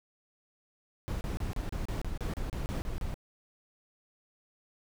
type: noise bursts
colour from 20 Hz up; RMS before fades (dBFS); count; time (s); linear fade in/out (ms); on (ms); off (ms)
brown; -34; 13; 1.08-3.142; 0; 130; 31
effects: none